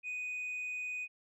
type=tone; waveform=sine; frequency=2489 Hz; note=D#7; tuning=in tune; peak=-34 dBFS; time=0.03-1.08 s; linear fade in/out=50 ms; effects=tanh soft clip ceiling -35 dBFS